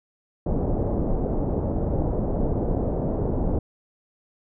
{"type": "low-pass noise", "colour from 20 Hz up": "pink", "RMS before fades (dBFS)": -24, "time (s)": [0.46, 3.59], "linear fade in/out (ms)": 5, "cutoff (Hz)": 670, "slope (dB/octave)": 24, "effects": []}